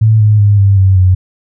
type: tone with pitch steps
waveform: sine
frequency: 110 / 106.19 / 102.52 / 98.97 / 95.54 / 92.23 Hz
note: A2 / G#2 / G#2 / G2 / G2 / F#2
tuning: 0 / +39 / -22 / +17 / -44 / -5 cents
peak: -4 dBFS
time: 0.01-1.15 s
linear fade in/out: 10 ms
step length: 190 ms
effects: none